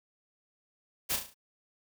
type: noise with echo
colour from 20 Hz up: white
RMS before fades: -30 dBFS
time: 1.09-1.17 s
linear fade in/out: 20 ms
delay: 35 ms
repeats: 5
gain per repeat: -6 dB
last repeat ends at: 1.345 s
effects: none